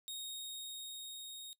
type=tone with level ramp; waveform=sawtooth; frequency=3732 Hz; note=A#7; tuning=1 cent sharp; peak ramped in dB=-38 to -43 dBFS; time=0.08-1.53 s; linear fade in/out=0 ms; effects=noise-tail reverb RT60 0.1 s tail -20 dB re dry